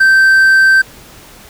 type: tone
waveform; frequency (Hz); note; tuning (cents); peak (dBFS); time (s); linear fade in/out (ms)
triangle; 1557; G6; -12; -3; 0-0.82; 10
effects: pink hiss -38 dBFS RMS until 1.49 s